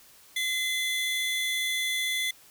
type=tone pair together; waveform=45% pulse; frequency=2049 / 3446 Hz; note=C7 / A7; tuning=-37 / -37 cents; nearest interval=major sixth; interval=900 cents; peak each=-29 / -30 dBFS; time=0.36-2.31 s; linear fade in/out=5 ms; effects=white hiss -55 dBFS RMS until 2.5 s